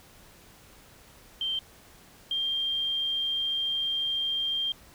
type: tone pair in turn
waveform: sine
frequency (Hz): 3136 / 3187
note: G7 / G7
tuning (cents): 0 / +28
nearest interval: unison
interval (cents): 28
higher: second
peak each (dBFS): -27 / -26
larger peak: second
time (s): 1.41-1.59 / 2.31-4.72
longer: second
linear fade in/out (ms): 2
effects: pink hiss -54 dBFS RMS until 4.94 s